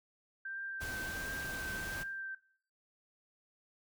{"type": "tone with vibrato", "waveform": "sine", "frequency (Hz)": 1568, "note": "G6", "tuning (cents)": 0, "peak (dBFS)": -39, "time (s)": [0.45, 2.35], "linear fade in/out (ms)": 5, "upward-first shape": "triangle", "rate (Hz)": 1.4, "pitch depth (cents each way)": 21}
{"type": "noise", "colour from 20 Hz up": "pink", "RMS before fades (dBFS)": -44, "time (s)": [0.8, 2.04], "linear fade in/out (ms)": 20}
{"effects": ["noise-tail reverb RT60 0.5 s tail -17 dB re dry"]}